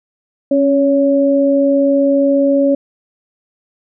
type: tone pair together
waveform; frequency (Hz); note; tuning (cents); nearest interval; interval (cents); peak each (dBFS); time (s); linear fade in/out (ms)
sine; 275.8 / 561; C#4 / C#5; -9 / +21; octave; 1230; -12; 0.51-2.75; 5
effects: none